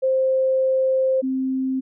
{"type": "tone pair in turn", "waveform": "sine", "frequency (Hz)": [525, 262.5], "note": ["C5", "C4"], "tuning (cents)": [6, 6], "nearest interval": "octave", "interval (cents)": 1200, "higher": "first", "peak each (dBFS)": [-16, -20], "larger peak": "first", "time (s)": [[0.02, 1.22], [1.22, 1.81]], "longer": "first", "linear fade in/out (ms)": 20, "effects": []}